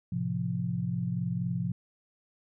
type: chord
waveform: sine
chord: F major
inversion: first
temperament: equal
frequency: 110 / 130.81 / 174.61 Hz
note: A2 / C3 / F3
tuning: 0 / 0 / 0 cents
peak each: -35 / -33 / -31 dBFS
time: 0.12-1.72 s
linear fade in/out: 5 ms
effects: none